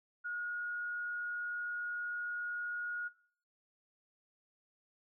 sine tone with frequency modulation, 1439 Hz, F#6, 49 cents flat, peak -36 dBFS, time 0.24-3.09 s, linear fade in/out 20 ms, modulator 93.2 Hz, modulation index 0.21, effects noise-tail reverb RT60 0.5 s tail -19 dB re dry

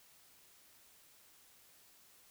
silence, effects white hiss -64 dBFS RMS until 2.3 s

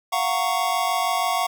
square chord, Gb major seventh, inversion third, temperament just, 693.7 / 740 / 925 / 1110 Hz, F5 / Gb5 / Bb5 / Db6, -12 / 0 / -14 / +2 cents, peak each -27 / -26 / -30 / -26 dBFS, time 0.12-1.47 s, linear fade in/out 10 ms, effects none

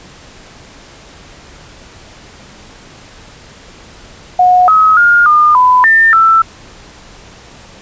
sine tone with pitch steps, 727 / 1276 / 1417 / 1212 / 1002 / 1799 / 1328 Hz, F#5 / D#6 / F6 / D#6 / B5 / A6 / E6, -31 / +43 / +25 / -46 / +25 / +38 / +12 cents, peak -4 dBFS, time 4.39-6.42 s, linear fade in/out 5 ms, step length 290 ms, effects pink hiss -37 dBFS RMS until 7.81 s + resampled to 16000 Hz

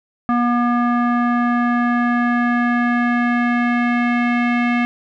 square tone with low-pass filter sweep, 240.7 Hz, B3, 44 cents flat, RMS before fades -17 dBFS, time 0.29-4.85 s, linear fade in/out 0 ms, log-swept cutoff 1300 to 2200 Hz, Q 3.3, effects none

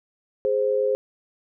sine tone pair together, 415.3 / 523.3 Hz, G#4 / C5, 0 / 0 cents, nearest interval major third, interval 400 cents, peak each -23 / -21 dBFS, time 0.45-0.95 s, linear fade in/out 0 ms, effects none

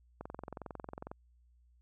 click train, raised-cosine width 1 ms, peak -28 dBFS, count 21, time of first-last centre 0.21-1.115 s, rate 22.1 Hz, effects added 60 Hz sine -63 dBFS peak until 1.81 s

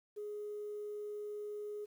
sine tone, 417.2 Hz, G#4, 8 cents sharp, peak -39 dBFS, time 0.16-1.86 s, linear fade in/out 20 ms, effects tanh soft clip ceiling -36 dBFS + 11-bit

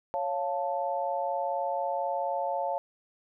sine chord, Db augmented, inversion none, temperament equal, 554.4 / 698.5 / 880 Hz, Db5 / F5 / A5, 0 / 0 / 0 cents, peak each -32 dBFS, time 0.14-2.78 s, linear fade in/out 0 ms, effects none

